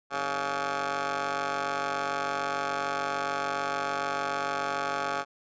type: ring-modulated tone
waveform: 15% pulse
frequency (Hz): 144.2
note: D3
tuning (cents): -31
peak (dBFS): -19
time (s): 0.1-5.25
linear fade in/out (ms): 50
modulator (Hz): 986
effects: resampled to 16000 Hz